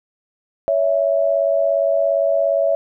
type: tone pair together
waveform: sine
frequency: 562 / 659.3 Hz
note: C#5 / E5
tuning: +24 / 0 cents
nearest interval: minor third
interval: 276 cents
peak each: -17 / -17 dBFS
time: 0.68-2.75 s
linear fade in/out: 0 ms
effects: none